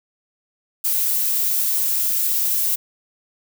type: noise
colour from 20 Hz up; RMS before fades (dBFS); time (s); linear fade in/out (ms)
violet; -20; 0.84-2.76; 10
effects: none